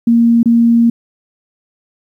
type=tone with dropouts; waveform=sine; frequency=233.1 Hz; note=A#3; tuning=in tune; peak=-6 dBFS; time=0.07-0.9 s; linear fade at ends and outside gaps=5 ms; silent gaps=0.431-0.457 s; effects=8-bit